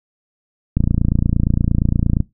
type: click train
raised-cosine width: 5 ms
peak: -3 dBFS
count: 42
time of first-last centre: 0.77-2.204 s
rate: 28.6 Hz
effects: noise-tail reverb RT60 0.2 s tail -21 dB re dry